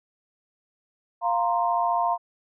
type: chord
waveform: sine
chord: F suspended fourth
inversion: none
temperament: equal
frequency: 698.5 / 932.3 / 1046.5 Hz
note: F5 / Bb5 / C6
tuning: 0 / 0 / 0 cents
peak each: -24 / -25 / -27 dBFS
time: 1.21-2.18 s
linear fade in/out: 50 ms
effects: none